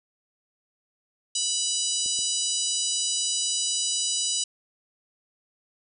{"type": "harmonic tone", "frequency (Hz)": 984, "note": "B5", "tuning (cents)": -7, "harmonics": [3, 4, 5, 6, 7, 8, 9], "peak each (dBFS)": [-32, -32, -32, -32, -32, -32, -32], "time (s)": [1.35, 4.44], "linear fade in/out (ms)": 5}
{"type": "clicks", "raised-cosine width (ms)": 2, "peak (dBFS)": -33, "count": 2, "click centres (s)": [2.061, 2.19]}
{"effects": []}